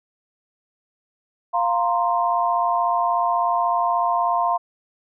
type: chord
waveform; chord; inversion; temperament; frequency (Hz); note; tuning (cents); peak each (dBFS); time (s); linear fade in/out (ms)
sine; F suspended fourth; none; just; 698.5 / 931.3 / 1047.7; F5 / Bb5 / C6; 0 / -2 / +2; -21 / -23 / -22; 1.53-4.58; 20
effects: none